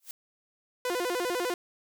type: noise with exponential growth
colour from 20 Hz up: blue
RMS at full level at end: -36 dBFS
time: 0-0.11 s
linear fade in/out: 1 ms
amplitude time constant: 22 ms
type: tone with vibrato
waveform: sawtooth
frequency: 420 Hz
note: G#4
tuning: 19 cents sharp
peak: -24 dBFS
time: 0.85-1.54 s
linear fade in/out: 2 ms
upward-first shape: square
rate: 10 Hz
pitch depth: 300 cents each way
effects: none